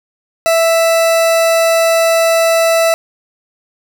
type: tone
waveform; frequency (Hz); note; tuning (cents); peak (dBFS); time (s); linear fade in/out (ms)
40% pulse; 660; E5; +2; -8; 0.46-2.94; 0
effects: none